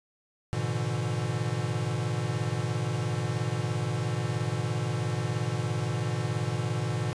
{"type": "chord", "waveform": "square", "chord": "E dominant seventh", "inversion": "first", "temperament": "equal with one note detuned", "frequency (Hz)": [103.83, 120.79, 146.83, 164.81], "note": ["G#2", "B2", "D3", "E3"], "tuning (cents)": [0, -38, 0, 0], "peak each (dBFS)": [-35, -31, -35, -37], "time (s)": [0.53, 7.13], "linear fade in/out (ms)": 0, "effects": ["resampled to 22050 Hz"]}